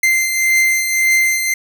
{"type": "beating tone pair", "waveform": "45% pulse", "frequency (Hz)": [2083, 2084.8], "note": ["C7", "C7"], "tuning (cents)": [-8, -7], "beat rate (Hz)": 1.8, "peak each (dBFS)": [-13, -20], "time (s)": [0.03, 1.54], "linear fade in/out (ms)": 5, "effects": []}